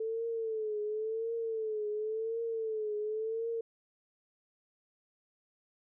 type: tone with vibrato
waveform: sine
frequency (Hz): 440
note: A4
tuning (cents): 0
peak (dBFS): -32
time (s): 0-3.61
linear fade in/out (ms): 5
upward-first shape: triangle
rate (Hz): 0.93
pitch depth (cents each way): 90
effects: none